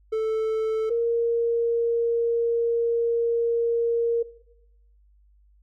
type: tone pair in turn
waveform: triangle / sine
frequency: 440 / 466.2 Hz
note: A4 / A#4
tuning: 0 / 0 cents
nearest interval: minor second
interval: 100 cents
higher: second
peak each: -20 dBFS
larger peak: neither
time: 0.12-0.9 / 0.9-4.23 s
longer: second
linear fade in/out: 10 ms
effects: noise-tail reverb RT60 0.9 s tail -19 dB re dry + added 50 Hz sine -55 dBFS peak until 5.62 s